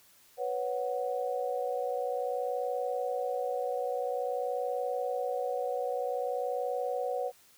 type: chord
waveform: sine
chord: B suspended second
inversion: none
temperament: equal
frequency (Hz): 493.9 / 554.4 / 740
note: B4 / C#5 / F#5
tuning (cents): 0 / 0 / 0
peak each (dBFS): -33 / -35 / -35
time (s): 0.37-7.32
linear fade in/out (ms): 50
effects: white hiss -61 dBFS RMS until 7.57 s